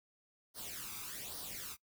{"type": "noise with flanger", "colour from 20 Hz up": "white", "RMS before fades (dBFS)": -45, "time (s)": [0.54, 1.77], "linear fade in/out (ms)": 50, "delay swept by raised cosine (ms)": [0.2, 0.85], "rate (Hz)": 1.2, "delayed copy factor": 0.75, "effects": ["noise-tail reverb RT60 0.1 s tail -21 dB re dry"]}